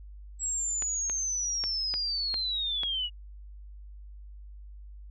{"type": "linear sweep", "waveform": "sine", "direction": "down", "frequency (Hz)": [7740, 2860], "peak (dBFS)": -28, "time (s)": [0.39, 3.1], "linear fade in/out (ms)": 50}
{"type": "clicks", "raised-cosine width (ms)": 0.3, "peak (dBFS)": -21, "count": 6, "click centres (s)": [0.823, 1.098, 1.639, 1.94, 2.342, 2.834]}
{"effects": ["added 50 Hz sine -43 dBFS peak until 5.1 s"]}